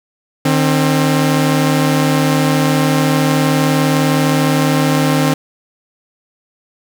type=tone pair together; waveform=sawtooth; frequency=152.53 / 265.4 Hz; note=D#3 / C4; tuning=-34 / +25 cents; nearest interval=minor seventh; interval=959 cents; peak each=-10 dBFS; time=0.45-5.34 s; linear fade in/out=5 ms; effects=none